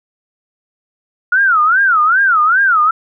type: tone with vibrato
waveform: sine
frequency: 1400 Hz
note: F6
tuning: 4 cents sharp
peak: -8 dBFS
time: 1.32-2.91 s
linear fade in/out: 5 ms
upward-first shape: sine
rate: 2.5 Hz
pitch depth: 250 cents each way
effects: none